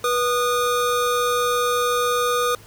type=tone pair together; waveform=square; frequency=487.7 / 1229 Hz; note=B4 / D#6; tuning=-22 / -22 cents; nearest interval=octave + major third; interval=1600 cents; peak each=-22 dBFS; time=0.04-2.55 s; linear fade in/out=2 ms; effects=added 105 Hz sine -49 dBFS peak until 2.66 s + pink hiss -47 dBFS RMS until 2.66 s